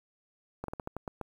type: slowing click train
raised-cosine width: 1 ms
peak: -22 dBFS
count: 8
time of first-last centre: 0.64-1.213 s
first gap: 43 ms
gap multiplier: 1.21
effects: 9-bit